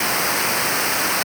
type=noise with comb filter; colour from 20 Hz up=pink; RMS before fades=-20 dBFS; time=0-1.23 s; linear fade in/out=5 ms; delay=0.28 ms; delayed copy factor=-0.6; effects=high-pass 150 Hz 12 dB/octave